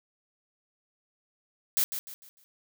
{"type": "noise with echo", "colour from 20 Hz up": "blue", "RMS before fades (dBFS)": -25, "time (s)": [1.77, 1.84], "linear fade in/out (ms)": 0, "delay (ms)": 150, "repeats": 4, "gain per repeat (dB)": -9, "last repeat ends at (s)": 2.44, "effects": []}